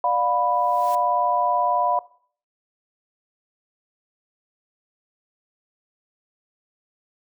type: chord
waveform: sine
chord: B diminished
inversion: first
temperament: just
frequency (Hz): 592.7 / 711.2 / 987.8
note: D5 / F5 / B5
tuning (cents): +16 / +31 / 0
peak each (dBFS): -27 / -22 / -21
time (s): 0.04-1.99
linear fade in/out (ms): 2
type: noise with exponential growth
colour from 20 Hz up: white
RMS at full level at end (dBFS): -38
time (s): 0.39-0.95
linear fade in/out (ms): 1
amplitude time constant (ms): 120
effects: noise-tail reverb RT60 0.5 s tail -19 dB re dry